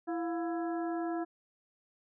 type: harmonic tone with a mistuned harmonic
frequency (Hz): 332.9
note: E4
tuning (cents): +17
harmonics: 1 / 2 / 3 / 4 / 5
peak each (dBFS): -33 / -38 / -47 / -47 / -49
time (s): 0.07-1.25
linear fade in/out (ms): 20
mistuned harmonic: 2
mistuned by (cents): +96
effects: none